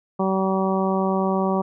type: harmonic tone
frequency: 190.9 Hz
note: G3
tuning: 46 cents flat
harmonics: 1 / 2 / 3 / 4 / 5 / 6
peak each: -22 / -25 / -27 / -28 / -29 / -30 dBFS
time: 0.19-1.62 s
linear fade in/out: 10 ms
effects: none